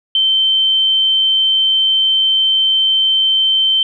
sine tone, 3103 Hz, G7, 18 cents flat, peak -10 dBFS, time 0.15-3.83 s, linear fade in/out 2 ms, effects none

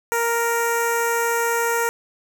10% pulse tone with notch filter, 466.2 Hz, A#4, in tune, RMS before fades -21 dBFS, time 0.12-1.89 s, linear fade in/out 0 ms, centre 3400 Hz, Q 0.68, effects none

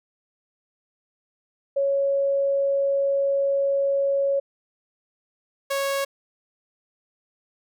sine / sawtooth tone pair in turn, 554.4 / 552.1 Hz, C#5 / C#5, 0 / -7 cents, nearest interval unison, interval 7 cents, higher first, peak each -19 dBFS, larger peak neither, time 1.76-4.4 / 5.7-6.05 s, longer first, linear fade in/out 10 ms, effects none

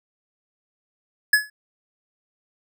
square tone with exponential decay, 1700 Hz, G#6, 40 cents sharp, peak -11 dBFS, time 1.33-1.5 s, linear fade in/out 5 ms, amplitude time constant 36 ms, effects none

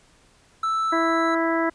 triangle tone, 1318.5 Hz, E6, in tune, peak -19 dBFS, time 0.63-1.35 s, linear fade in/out 5 ms
harmonic tone, 329.6 Hz, E4, in tune, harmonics 1 / 2 / 3 / 4 / 5 / 6, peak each -23 / -26 / -28 / -29 / -30 / -31 dBFS, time 0.92-1.7 s, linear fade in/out 10 ms
effects pink hiss -57 dBFS RMS until 1.74 s + resampled to 22050 Hz

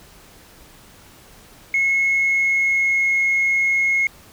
sine tone with pitch glide, 2177 to 2164 Hz, C#7 to C#7, -32 to -42 cents, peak -14 dBFS, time 1.74-4.07 s, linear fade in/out 2 ms, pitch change -10 cents, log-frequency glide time 2.05-3.13 s, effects tanh soft clip ceiling -12 dBFS + pink hiss -47 dBFS RMS until 4.32 s

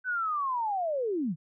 sine linear sweep, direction down, 1527 to 138.59 Hz, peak -27 dBFS, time 0.04-1.36 s, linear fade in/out 50 ms, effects none

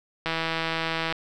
click train, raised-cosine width 0.3 ms, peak -11 dBFS, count 142, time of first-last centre 0.26-1.125 s, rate 163 Hz, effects none

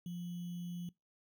sine tone with sample-and-hold, 174.61 Hz, F3, in tune, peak -39 dBFS, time 0.06-0.89 s, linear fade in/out 2 ms, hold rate 3150 Hz, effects noise-tail reverb RT60 0.2 s tail -23 dB re dry

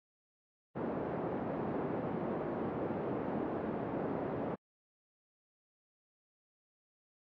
white band-pass noise, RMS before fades -37 dBFS, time 0.75-4.56 s, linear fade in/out 20 ms, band 160 to 490 Hz, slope 12 dB/octave, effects low-pass 2000 Hz 12 dB/octave + AAC 64 kbps

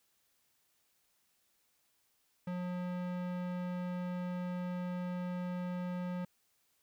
square tone with low-pass filter, 179.3 Hz, F3, 46 cents sharp, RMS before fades -38 dBFS, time 2.47-6.25 s, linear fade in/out 5 ms, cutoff 2200 Hz, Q 0.58, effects white hiss -75 dBFS RMS until 6.82 s

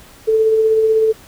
sine tone with tremolo, 440.5 Hz, A4, 2 cents sharp, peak -9 dBFS, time 0.27-1.13 s, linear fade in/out 20 ms, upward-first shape sine, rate 16 Hz, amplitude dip 30%, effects pink hiss -43 dBFS RMS until 1.27 s

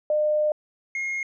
sine / triangle tone pair in turn, 605 / 2146 Hz, D#5 / C7, -49 / +43 cents, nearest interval octave + minor seventh, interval 2192 cents, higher second, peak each -19 / -24 dBFS, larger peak first, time 0.1-0.52 / 0.95-1.23 s, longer first, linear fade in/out 2 ms, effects resampled to 16000 Hz

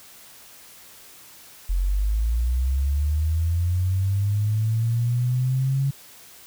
sine linear sweep, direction up, 42.92 to 138.5 Hz, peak -19 dBFS, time 1.69-5.91 s, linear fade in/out 10 ms, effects white hiss -47 dBFS RMS until 6.46 s

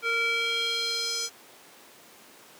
square tone with band-pass filter sweep, 462.3 Hz, A#4, 14 cents flat, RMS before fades -28 dBFS, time 0.02-1.3 s, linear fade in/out 50 ms, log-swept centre 1900 to 6000 Hz, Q 2.9, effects pink hiss -51 dBFS RMS until 2.59 s + high-pass 300 Hz 12 dB/octave

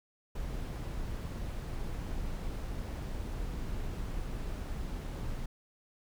brown noise, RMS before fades -37 dBFS, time 0.35-5.46 s, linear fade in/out 5 ms, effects none

